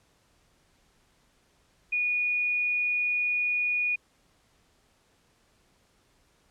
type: tone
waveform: sine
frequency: 2455 Hz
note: D#7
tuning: 24 cents flat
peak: -24 dBFS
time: 1.92-3.96 s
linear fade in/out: 10 ms
effects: pink hiss -66 dBFS RMS until 6.5 s + low-pass 10000 Hz 12 dB/octave